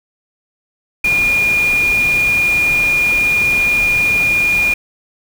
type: tone in noise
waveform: sine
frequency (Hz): 2427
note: D#7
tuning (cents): -44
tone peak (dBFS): -11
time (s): 1.04-4.74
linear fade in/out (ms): 5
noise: pink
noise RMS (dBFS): -26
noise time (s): 1.04-4.74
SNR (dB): +12
effects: none